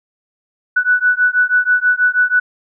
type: beating tone pair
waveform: sine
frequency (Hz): 1480 / 1486.2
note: F#6 / F#6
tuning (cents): 0 / +7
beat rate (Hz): 6.2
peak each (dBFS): -14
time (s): 0.76-2.4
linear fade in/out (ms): 10
effects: none